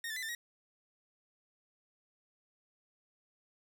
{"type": "tone with pitch steps", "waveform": "sawtooth", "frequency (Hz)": [1849, 1756, 2009, 1789, 1896], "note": ["A#6", "A6", "B6", "A6", "A#6"], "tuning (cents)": [-15, -4, 29, 28, 29], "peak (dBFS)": -34, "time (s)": [0.04, 0.35], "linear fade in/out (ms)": 2, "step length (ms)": 62, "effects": []}